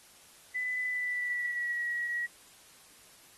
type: tone with pitch glide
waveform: sine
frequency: 2000 to 1915.2 Hz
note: B6 to A#6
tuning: +21 to +46 cents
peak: -30 dBFS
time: 0.54-2.27 s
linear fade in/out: 20 ms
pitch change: -75 cents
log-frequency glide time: 0.86-1.81 s
effects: white hiss -57 dBFS RMS until 3.37 s + AAC 32 kbps